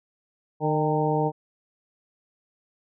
harmonic tone with a mistuned harmonic, 152.5 Hz, D#3, 34 cents flat, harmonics 1 / 2 / 3 / 4 / 5 / 6, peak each -26 / -29 / -26 / -31 / -28 / -30 dBFS, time 0.6-1.32 s, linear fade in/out 50 ms, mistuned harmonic 5, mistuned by +48 cents, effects none

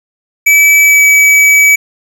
square tone with pitch glide, 2300 to 2285 Hz, D7 to D7, -37 to -48 cents, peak -4 dBFS, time 0.46-1.76 s, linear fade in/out 10 ms, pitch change -11 cents, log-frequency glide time 0.81-1.04 s, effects 7-bit

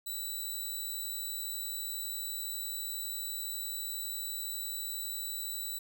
5% pulse tone, 3951 Hz, B7, in tune, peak -28 dBFS, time 0.06-5.79 s, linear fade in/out 10 ms, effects none

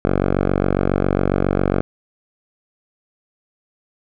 5% pulse tone with low-pass filter, 47.31 Hz, F#1, 39 cents sharp, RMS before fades -18 dBFS, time 0.05-1.81 s, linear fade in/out 0 ms, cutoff 1200 Hz, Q 0.76, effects none

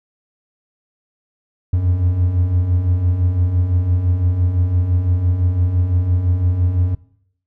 triangle beating tone pair, 85 / 90.9 Hz, F2 / F#2, -46 / -30 cents, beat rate 5.9 Hz, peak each -20 / -12 dBFS, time 1.73-6.95 s, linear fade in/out 5 ms, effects noise-tail reverb RT60 0.7 s tail -20 dB re dry

